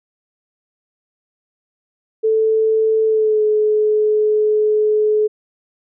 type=tone with pitch glide; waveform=sine; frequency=440 to 426.5 Hz; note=A4 to G#4; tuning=0 to +46 cents; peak=-12 dBFS; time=2.23-5.28 s; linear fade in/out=20 ms; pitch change=-54 cents; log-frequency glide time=3.06-3.43 s; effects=none